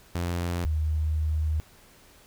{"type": "tone pair in turn", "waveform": ["sawtooth", "sine"], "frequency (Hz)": [87, 77.51], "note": ["F2", "D#2"], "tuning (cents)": [-6, -6], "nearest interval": "major second", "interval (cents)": 200, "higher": "first", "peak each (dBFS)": -23, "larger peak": "neither", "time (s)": [[0.15, 0.65], [0.65, 1.6]], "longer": "second", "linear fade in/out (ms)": 0, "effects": ["pink hiss -55 dBFS RMS until 2.26 s"]}